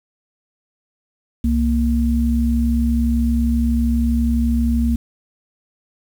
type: tone pair together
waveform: sine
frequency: 65.41 / 233.1 Hz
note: C2 / A#3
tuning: 0 / 0 cents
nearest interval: octave + minor seventh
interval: 2200 cents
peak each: -17 dBFS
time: 1.44-4.96 s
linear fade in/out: 5 ms
effects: 7-bit